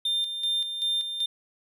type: tone with tremolo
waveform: triangle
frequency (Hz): 3600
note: A7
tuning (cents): +39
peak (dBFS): -22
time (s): 0.05-1.26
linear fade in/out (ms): 5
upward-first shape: square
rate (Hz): 2.6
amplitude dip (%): 55
effects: none